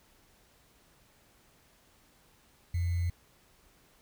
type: tone with sample-and-hold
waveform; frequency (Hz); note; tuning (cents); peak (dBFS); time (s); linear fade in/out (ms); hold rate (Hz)
sine; 86.6; F2; -14; -27; 2.74-3.1; 5; 2100
effects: pink hiss -64 dBFS RMS until 4.01 s